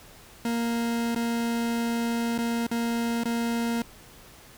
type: tone with dropouts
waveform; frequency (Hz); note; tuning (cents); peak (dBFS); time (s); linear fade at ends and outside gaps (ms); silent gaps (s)
40% pulse; 233.1; A#3; 0; -24; 0.45-3.82; 2; 1.148-1.16 / 2.379-2.386 / 2.667-2.713 / 3.236-3.255
effects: pink hiss -50 dBFS RMS until 4.57 s